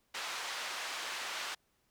pink band-pass noise, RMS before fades -40 dBFS, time 0.14-1.55 s, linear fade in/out 10 ms, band 1000 to 5700 Hz, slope 12 dB/octave, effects pink hiss -75 dBFS RMS until 1.9 s

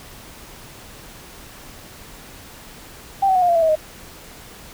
sine tone with pitch steps, 784 / 758.2 / 733.2 / 709 / 685.7 / 663.1 / 641.2 / 620.1 Hz, G5 / F#5 / F#5 / F5 / F5 / E5 / E5 / D#5, 0 / +42 / -16 / +26 / -32 / +10 / -48 / -6 cents, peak -13 dBFS, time 3.22-3.756 s, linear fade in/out 10 ms, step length 67 ms, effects pink hiss -41 dBFS RMS until 4.73 s

